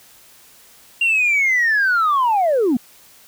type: linear sweep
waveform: sine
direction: down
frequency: 2794 to 220 Hz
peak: -12 dBFS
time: 1.01-2.77 s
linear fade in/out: 5 ms
effects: tanh soft clip ceiling -11 dBFS + white hiss -48 dBFS RMS until 3.27 s